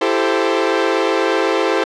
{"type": "chord", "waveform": "sawtooth", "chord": "A minor seventh", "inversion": "second", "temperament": "equal with one note detuned", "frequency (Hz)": [334.6, 392, 440, 523.3], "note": ["E4", "G4", "A4", "C5"], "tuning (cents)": [26, 0, 0, 0], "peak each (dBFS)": -16, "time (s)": [0.01, 1.84], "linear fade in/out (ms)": 5, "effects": ["low-pass 4000 Hz 12 dB/octave"]}